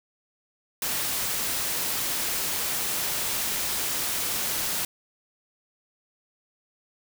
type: noise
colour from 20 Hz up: white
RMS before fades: -28 dBFS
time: 0.82-4.85 s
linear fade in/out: 2 ms
effects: none